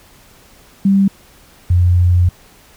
sine tone pair in turn, 196 / 88.68 Hz, G3 / F2, 0 / +27 cents, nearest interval octave + major second, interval 1373 cents, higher first, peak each -8 dBFS, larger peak neither, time 0.85-1.08 / 1.7-2.29 s, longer second, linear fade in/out 5 ms, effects pink hiss -46 dBFS RMS until 2.76 s

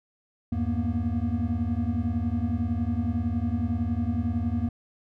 triangle tone cluster, 81.2 / 99.4 / 230.9 / 241.8 Hz, E2 / G2 / A#3 / B3, -26 / +25 / -16 / -36 cents, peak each -28 dBFS, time 0.52-4.69 s, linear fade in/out 5 ms, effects none

